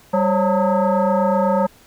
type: tone with frequency modulation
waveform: sine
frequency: 169 Hz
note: E3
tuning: 43 cents sharp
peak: -14 dBFS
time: 0.13-1.67 s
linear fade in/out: 10 ms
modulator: 366 Hz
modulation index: 2.4
effects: pink hiss -50 dBFS RMS until 1.86 s